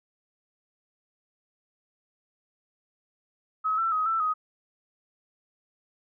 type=tone with pitch steps; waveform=sine; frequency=1279 / 1339 / 1262 / 1330 / 1255 Hz; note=D#6 / E6 / D#6 / E6 / D#6; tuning=+47 / +27 / +24 / +15 / +15 cents; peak=-23 dBFS; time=3.64-4.34 s; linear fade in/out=20 ms; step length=140 ms; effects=none